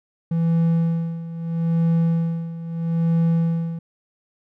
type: tone with tremolo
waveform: triangle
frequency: 166.1 Hz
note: E3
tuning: 13 cents sharp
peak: -13 dBFS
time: 0.31-3.79 s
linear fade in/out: 5 ms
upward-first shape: sine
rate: 0.77 Hz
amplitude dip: 80%
effects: none